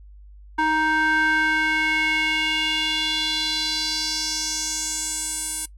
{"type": "tone with band-pass filter sweep", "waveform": "square", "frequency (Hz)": 312.7, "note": "D#4", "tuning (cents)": 9, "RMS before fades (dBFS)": -23, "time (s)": [0.58, 5.66], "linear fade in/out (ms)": 10, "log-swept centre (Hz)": [1200, 9500], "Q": 3.2, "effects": ["noise-tail reverb RT60 0.1 s tail -21 dB re dry", "added 50 Hz sine -42 dBFS peak until 5.77 s"]}